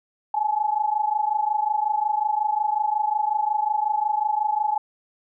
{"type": "tone pair together", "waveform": "sine", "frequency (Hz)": [837, 862.5], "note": ["G#5", "A5"], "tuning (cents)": [13, -35], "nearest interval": "minor second", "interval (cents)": 52, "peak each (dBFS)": -23, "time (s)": [0.34, 4.78], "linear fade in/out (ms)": 5, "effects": []}